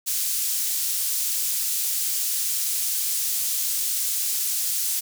pink high-pass noise, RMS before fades -25 dBFS, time 0.06-5.01 s, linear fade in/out 20 ms, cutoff 6800 Hz, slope 12 dB/octave, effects none

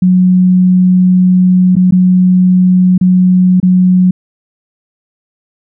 sine tone with dropouts, 183 Hz, F#3, 19 cents flat, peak -4 dBFS, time 0.02-4.11 s, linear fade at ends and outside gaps 5 ms, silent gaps 1.755-1.765 / 1.91-1.922 / 2.979-3.011 / 3.601-3.628 s, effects none

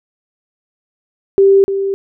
sine tone with echo, 392 Hz, G4, in tune, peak -5 dBFS, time 1.38-1.64 s, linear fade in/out 0 ms, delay 300 ms, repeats 1, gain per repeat -9 dB, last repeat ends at 1.94 s, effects none

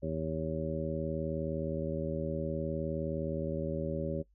harmonic tone, 79.4 Hz, D#2, 36 cents sharp, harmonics 1 / 2 / 3 / 4 / 5 / 6 / 7, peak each -41 / -37 / -40 / -42 / -40 / -49 / -37 dBFS, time 0.02-4.23 s, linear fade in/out 20 ms, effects noise-tail reverb RT60 0.1 s tail -20 dB re dry + added 50 Hz sine -64 dBFS peak until 4.34 s

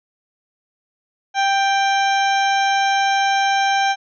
harmonic tone, 787 Hz, G5, 7 cents sharp, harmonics 1 / 2 / 3 / 4 / 5 / 7 / 8, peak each -16 / -22 / -26 / -28 / -30 / -33 / -34 dBFS, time 1.34-3.96 s, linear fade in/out 50 ms, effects none

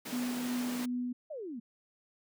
pink high-pass noise, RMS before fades -42 dBFS, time 0.05-0.86 s, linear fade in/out 10 ms, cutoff 180 Hz, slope 24 dB/octave
sine tone with tremolo, 246.9 Hz, B3, in tune, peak -31 dBFS, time 0.12-1.13 s, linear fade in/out 10 ms, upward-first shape sine, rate 2.7 Hz, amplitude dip 25%
sine exponential sweep, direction down, 655 to 216.8 Hz, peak -38 dBFS, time 1.3-1.6 s, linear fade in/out 10 ms
effects none

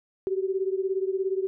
sine beating tone pair, 377.7 / 394.7 Hz, F#4 / G4, +36 / +12 cents, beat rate 17 Hz, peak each -26 / -29 dBFS, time 0.27-1.47 s, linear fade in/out 0 ms, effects none

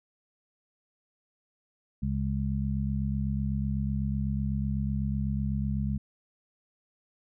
harmonic tone, 68 Hz, C#2, 33 cents flat, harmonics 1 / 2 / 3, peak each -31 / -31 / -31 dBFS, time 2.02-5.98 s, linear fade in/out 10 ms, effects none

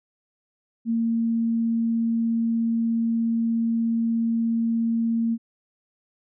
sine tone, 229.2 Hz, A#3, 29 cents flat, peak -20 dBFS, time 0.85-5.38 s, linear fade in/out 50 ms, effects none

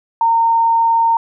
sine tone, 917 Hz, A#5, 29 cents flat, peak -10 dBFS, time 0.21-1.17 s, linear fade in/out 2 ms, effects none

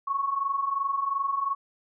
sine tone pair together, 1085.9 / 1108.7 Hz, C#6 / C#6, -36 / 0 cents, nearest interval unison, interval 36 cents, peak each -31 / -26 dBFS, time 0.07-1.55 s, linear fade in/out 10 ms, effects none

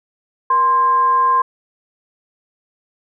sine tone with frequency modulation, 1046.5 Hz, C6, in tune, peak -11 dBFS, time 0.5-1.42 s, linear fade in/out 5 ms, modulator 569 Hz, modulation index 0.22, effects none

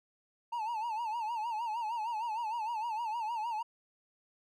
triangle tone with vibrato, 902 Hz, A5, 43 cents sharp, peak -31 dBFS, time 0.52-3.63 s, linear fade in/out 10 ms, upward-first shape sine, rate 6.5 Hz, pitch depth 110 cents each way, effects none

